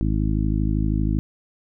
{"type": "harmonic tone", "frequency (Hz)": 52.7, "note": "G#1", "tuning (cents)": 26, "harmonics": [1, 2, 3, 4, 5, 6], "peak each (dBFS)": [-22, -25, -27, -28, -29, -30], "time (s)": [0.01, 1.19], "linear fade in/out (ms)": 0, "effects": []}